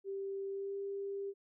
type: tone with pitch glide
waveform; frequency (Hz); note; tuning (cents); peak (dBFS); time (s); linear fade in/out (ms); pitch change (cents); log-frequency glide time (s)
sine; 392 to 396.8; G4 to G4; 0 to +21; -37; 0.04-1.34; 50; +21; 0.49-0.76
effects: none